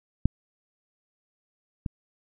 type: clicks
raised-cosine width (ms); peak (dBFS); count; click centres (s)
5; -7 / -17; 2; 0.256 / 1.862
effects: none